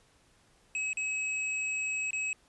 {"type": "tone with dropouts", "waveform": "square", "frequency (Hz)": 2562, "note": "E7", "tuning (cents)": -50, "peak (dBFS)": -31, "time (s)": [0.75, 2.33], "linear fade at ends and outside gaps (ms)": 1, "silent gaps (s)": [[0.931, 0.971], [2.107, 2.131]], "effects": ["pink hiss -65 dBFS RMS until 2.48 s", "resampled to 24000 Hz"]}